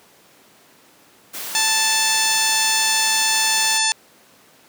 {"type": "noise", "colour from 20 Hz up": "white", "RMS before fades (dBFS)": -30, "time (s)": [1.33, 3.79], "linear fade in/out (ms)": 20}
{"type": "harmonic tone", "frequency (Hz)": 880, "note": "A5", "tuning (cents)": 0, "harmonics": [1, 2, 3, 4, 5, 6, 7, 8, 10], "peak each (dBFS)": [-25, -25, -25, -25, -25, -25, -25, -25, -25], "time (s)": [1.55, 3.92], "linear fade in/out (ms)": 0}
{"effects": ["pink hiss -51 dBFS RMS until 4.68 s", "high-pass 200 Hz 12 dB/octave"]}